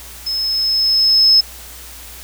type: tone with level ramp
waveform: sine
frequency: 5190 Hz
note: E8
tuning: 28 cents flat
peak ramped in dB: -18 to -6 dBFS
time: 0.26-1.41 s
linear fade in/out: 10 ms
effects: added 60 Hz sine -39 dBFS peak until 2.23 s + white hiss -36 dBFS RMS until 2.23 s